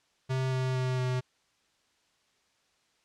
square tone with pitch steps, 130.81 / 129.61 / 128.41 / 127.23 Hz, C3 / C3 / C3 / C3, 0 / -16 / -32 / -48 cents, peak -28 dBFS, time 0.29-1.21 s, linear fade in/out 20 ms, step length 230 ms, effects white hiss -70 dBFS RMS until 3.04 s + low-pass 6000 Hz 12 dB/octave

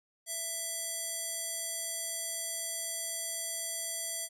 square tone with band-pass filter, 664 Hz, E5, 12 cents sharp, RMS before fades -37 dBFS, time 0.26-4.29 s, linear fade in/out 50 ms, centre 8900 Hz, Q 2.4, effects none

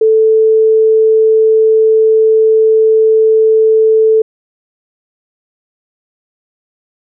sine tone, 440 Hz, A4, in tune, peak -5 dBFS, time 0.01-4.22 s, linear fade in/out 5 ms, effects none

